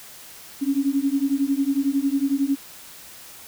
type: beating tone pair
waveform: sine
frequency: 271.2 / 282.2 Hz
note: C#4 / C#4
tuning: -38 / +31 cents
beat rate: 11 Hz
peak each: -22 dBFS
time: 0.61-2.56 s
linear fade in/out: 20 ms
effects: white hiss -43 dBFS RMS until 3.47 s